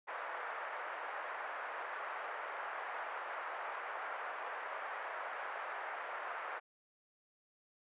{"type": "band-pass noise", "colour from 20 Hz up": "white", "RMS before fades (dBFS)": -43, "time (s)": [0.07, 6.6], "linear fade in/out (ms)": 20, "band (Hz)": [560, 1700], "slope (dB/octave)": 24, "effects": ["resampled to 8000 Hz"]}